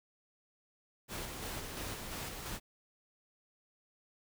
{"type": "noise with tremolo", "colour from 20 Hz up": "pink", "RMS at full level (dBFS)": -41, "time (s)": [1.08, 2.6], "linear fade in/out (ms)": 50, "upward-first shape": "square", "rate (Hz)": 2.9, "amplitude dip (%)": 30, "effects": []}